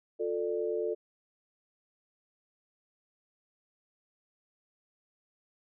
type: tone cluster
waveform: sine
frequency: 355.7 / 444.6 / 593 Hz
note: F4 / A4 / D5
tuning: +32 / +18 / +17 cents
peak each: -35 / -31 / -37 dBFS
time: 0.19-0.95 s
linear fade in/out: 20 ms
effects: none